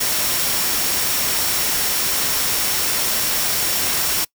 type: tone in noise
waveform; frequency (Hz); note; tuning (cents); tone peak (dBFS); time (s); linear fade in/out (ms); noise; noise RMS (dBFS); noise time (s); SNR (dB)
sine; 5530; F8; -18; -29; 0-4.25; 10; white; -20; 0-4.25; -12
effects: noise-tail reverb RT60 0.1 s tail -24 dB re dry